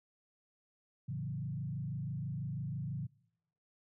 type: tone with frequency modulation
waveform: sine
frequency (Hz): 140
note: C#3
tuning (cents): +18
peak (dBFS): -36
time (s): 1.08-3.07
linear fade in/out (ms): 10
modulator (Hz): 26.1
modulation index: 1.2
effects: noise-tail reverb RT60 0.8 s tail -24 dB re dry